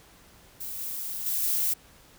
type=noise with level steps; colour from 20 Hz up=violet; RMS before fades=-36 / -34 / -28 / -26 dBFS; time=0.6-1.74 s; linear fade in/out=10 ms; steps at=0.79 / 1.26 / 1.42 s; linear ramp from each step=5 ms; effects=pink hiss -55 dBFS RMS until 2.18 s